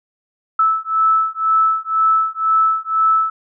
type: beating tone pair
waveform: sine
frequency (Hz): 1309 / 1311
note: E6 / E6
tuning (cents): -13 / -10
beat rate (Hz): 2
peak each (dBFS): -16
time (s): 0.59-3.3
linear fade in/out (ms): 5
effects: none